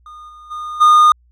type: tone with level steps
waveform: triangle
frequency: 1223 Hz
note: D#6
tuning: 30 cents flat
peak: -32 / -35 / -22 / -4 dBFS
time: 0.06-1.12 s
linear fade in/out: 2 ms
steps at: 0.28 / 0.5 / 0.8 s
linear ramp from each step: 20 ms
effects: added 60 Hz sine -50 dBFS peak until 1.31 s